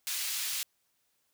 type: high-pass noise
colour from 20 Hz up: pink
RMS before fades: -34 dBFS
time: 0.07-0.63 s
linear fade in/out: 0 ms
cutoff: 3000 Hz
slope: 12 dB/octave
effects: white hiss -75 dBFS RMS until 1.33 s